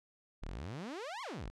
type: exponential two-way sweep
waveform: sawtooth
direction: up then down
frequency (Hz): 30 to 1148 to 30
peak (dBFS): -37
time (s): 0.42-1.5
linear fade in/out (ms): 0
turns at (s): 1.22
effects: low-pass 6000 Hz 12 dB/octave